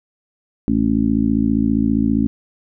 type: harmonic tone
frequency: 55 Hz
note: A1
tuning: in tune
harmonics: 1 / 2 / 3 / 4 / 5 / 6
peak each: -26 / -26 / -27 / -17 / -18 / -28 dBFS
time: 0.68-2.27 s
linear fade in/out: 0 ms
effects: none